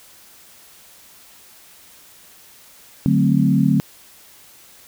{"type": "chord", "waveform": "sine", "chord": "D dominant seventh", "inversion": "none", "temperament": "equal", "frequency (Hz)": [146.83, 185, 220, 261.6], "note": ["D3", "F#3", "A3", "C4"], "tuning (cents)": [0, 0, 0, 0], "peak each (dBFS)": [-18, -18, -19, -19], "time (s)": [3.06, 3.8], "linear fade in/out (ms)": 0, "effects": ["white hiss -47 dBFS RMS until 4.87 s"]}